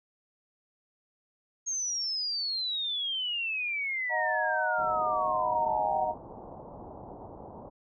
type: exponential sweep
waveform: sine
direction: down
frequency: 6540 to 717 Hz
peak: -29 dBFS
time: 1.66-6.13 s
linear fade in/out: 20 ms
type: chord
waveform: sine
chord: D# minor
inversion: none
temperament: equal with one note detuned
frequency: 622.3 / 731.9 / 932.3 Hz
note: D#5 / F#5 / A#5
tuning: 0 / -19 / 0 cents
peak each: -32 dBFS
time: 4.09-6.15 s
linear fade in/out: 50 ms
type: low-pass noise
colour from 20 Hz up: white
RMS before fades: -45 dBFS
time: 4.77-7.7 s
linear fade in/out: 20 ms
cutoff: 930 Hz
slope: 48 dB/octave
effects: none